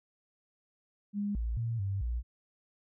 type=tone with pitch steps; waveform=sine; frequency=204 / 56.9 / 115.5 / 98 / 59.3 Hz; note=G#3 / A#1 / A#2 / G2 / A#1; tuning=-31 / -41 / -16 / 0 / +30 cents; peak=-30 dBFS; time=1.13-2.23 s; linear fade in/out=50 ms; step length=220 ms; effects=none